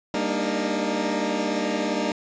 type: chord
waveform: 20% pulse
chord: Eb major seventh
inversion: first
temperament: equal with one note detuned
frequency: 199.77 / 233.1 / 293.7 / 311.1 Hz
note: G3 / Bb3 / D4 / Eb4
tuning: +33 / 0 / 0 / 0 cents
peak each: -24 dBFS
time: 0.14-2.12 s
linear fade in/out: 2 ms
effects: resampled to 16000 Hz + 9-bit